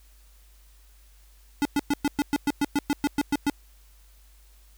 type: tone bursts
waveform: square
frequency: 287.7 Hz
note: D4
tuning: 36 cents flat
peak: -21 dBFS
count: 14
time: 1.62-3.498 s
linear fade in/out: 0 ms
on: 32 ms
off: 110 ms
effects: added 50 Hz sine -52 dBFS peak until 4.77 s + white hiss -61 dBFS RMS until 4.77 s